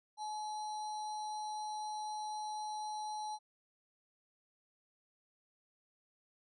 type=tone with sample-and-hold; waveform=sine; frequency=852 Hz; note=G#5; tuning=44 cents sharp; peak=-38 dBFS; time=0.17-3.39 s; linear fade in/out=50 ms; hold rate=4900 Hz; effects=resampled to 22050 Hz